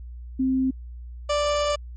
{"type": "tone pair in turn", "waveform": ["sine", "30% pulse"], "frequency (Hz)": [261.6, 587.3], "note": ["C4", "D5"], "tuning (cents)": [0, 0], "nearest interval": "octave + major second", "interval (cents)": 1400, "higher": "second", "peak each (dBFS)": [-19, -18], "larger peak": "second", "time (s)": [[0.39, 0.71], [1.29, 1.76]], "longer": "second", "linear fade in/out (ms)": 10, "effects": ["added 60 Hz sine -35 dBFS peak until 1.96 s", "MP3 32 kbps"]}